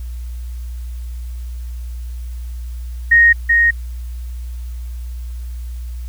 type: tone with echo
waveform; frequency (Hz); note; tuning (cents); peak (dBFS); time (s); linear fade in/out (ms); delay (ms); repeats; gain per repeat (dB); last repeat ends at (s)
sine; 1864.7; A#6; 0; -6; 3.11-3.33; 10; 380; 1; -3; 3.71
effects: added 60 Hz sine -24 dBFS peak until 6.08 s + white hiss -49 dBFS RMS until 6.08 s